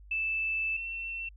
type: tone pair in turn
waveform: sine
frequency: 2637 / 2697 Hz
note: E7 / E7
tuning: 0 / +39 cents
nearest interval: unison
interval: 39 cents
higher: second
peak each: -28 / -34 dBFS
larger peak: first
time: 0.11-0.77 / 0.77-1.29 s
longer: first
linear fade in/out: 5 ms
effects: added 50 Hz sine -49 dBFS peak until 1.36 s